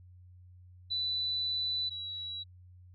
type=tone pair in turn; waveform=sine; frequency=3981 / 3899 Hz; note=B7 / B7; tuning=+13 / -23 cents; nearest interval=unison; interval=36 cents; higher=first; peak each=-30 / -37 dBFS; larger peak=first; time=0.9-1.9 / 1.9-2.44 s; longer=first; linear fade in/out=20 ms; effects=added 90 Hz sine -52 dBFS peak until 2.94 s